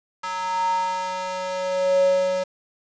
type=tone with high-pass filter sweep; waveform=square; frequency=185 Hz; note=F#3; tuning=in tune; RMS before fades=-23 dBFS; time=0.23-2.44 s; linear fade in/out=10 ms; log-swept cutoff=1100 to 470 Hz; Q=8.4; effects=resampled to 16000 Hz + 7-bit